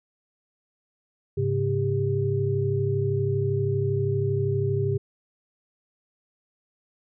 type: tone cluster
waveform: sine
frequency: 103.2 / 135.8 / 397.5 Hz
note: G#2 / C#3 / G4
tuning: -10 / -35 / +24 cents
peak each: -26 dBFS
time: 1.37-4.98 s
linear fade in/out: 10 ms
effects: none